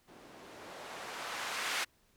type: noise with low-pass filter sweep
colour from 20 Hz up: violet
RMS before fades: -41 dBFS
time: 0.07-1.85 s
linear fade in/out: 20 ms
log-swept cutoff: 280 to 1800 Hz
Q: 0.78
effects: pink hiss -70 dBFS RMS until 2.16 s